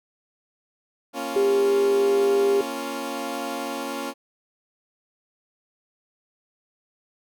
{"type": "chord", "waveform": "15% pulse", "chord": "Bb minor", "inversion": "none", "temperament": "equal", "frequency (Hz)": [233.1, 277.2, 349.2], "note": ["Bb3", "Db4", "F4"], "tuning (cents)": [0, 0, 0], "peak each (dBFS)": [-28, -24, -28], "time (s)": [1.13, 4.14], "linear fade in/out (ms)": 50}
{"type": "tone", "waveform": "sine", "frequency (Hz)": 400, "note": "G4", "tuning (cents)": 35, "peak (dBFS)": -17, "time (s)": [1.36, 2.61], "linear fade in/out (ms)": 2}
{"effects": []}